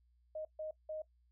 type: tone bursts at uneven times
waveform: sine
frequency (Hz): 622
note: D#5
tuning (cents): -1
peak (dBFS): -39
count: 3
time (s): 0.35-0.45 / 0.59-0.71 / 0.89-1.02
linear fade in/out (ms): 5
effects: noise-tail reverb RT60 0.1 s tail -19 dB re dry + added 60 Hz sine -68 dBFS peak until 1.31 s